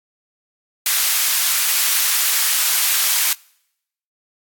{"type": "high-pass noise", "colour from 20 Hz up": "white", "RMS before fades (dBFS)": -17, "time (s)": [0.86, 3.33], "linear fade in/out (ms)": 2, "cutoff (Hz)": 1300, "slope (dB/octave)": 12, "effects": ["noise-tail reverb RT60 0.8 s tail -26 dB re dry", "AAC 64 kbps"]}